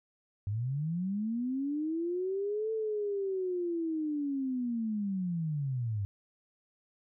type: linear two-way sweep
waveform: sine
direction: up then down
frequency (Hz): 96.7 to 445.4 to 96.7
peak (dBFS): -30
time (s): 0.47-6.05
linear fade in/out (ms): 0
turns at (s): 2.72
effects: none

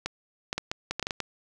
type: clicks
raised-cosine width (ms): 0.2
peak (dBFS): -12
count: 10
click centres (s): 0.06 / 0.529 / 0.58 / 0.715 / 0.91 / 0.996 / 1.027 / 1.069 / 1.108 / 1.203
effects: none

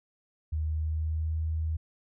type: tone with pitch glide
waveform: sine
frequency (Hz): 77.78 to 79.51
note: D#2 to D#2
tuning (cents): 0 to +38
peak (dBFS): -27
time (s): 0.52-1.77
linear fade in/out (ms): 10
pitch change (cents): +38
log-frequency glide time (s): 0.66-1.36
effects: none

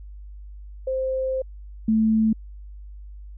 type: tone pair in turn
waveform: sine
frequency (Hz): 523.3 / 220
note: C5 / A3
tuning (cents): 0 / 0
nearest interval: octave + minor third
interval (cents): 1500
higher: first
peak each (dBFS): -22 / -16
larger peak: second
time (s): 0.87-1.42 / 1.88-2.33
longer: first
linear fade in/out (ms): 5
effects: added 50 Hz sine -37 dBFS peak until 3.37 s

